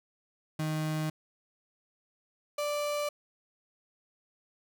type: tone pair in turn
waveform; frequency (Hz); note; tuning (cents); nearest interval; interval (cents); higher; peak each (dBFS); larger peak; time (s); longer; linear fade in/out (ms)
35% pulse; 155.56 / 587.3; D#3 / D5; 0 / 0; octave + major seventh; 2300; second; -28; neither; 0.59-1.1 / 2.58-3.09; neither; 5
effects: none